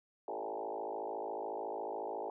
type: tone with frequency modulation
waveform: sine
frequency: 623 Hz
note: D#5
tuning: 2 cents sharp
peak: -37 dBFS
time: 0.28-2.3 s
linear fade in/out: 2 ms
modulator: 54 Hz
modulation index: 4.9
effects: none